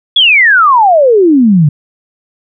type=exponential sweep; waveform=sine; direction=down; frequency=3463 to 140.1 Hz; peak=-3 dBFS; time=0.16-1.69 s; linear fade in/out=5 ms; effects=none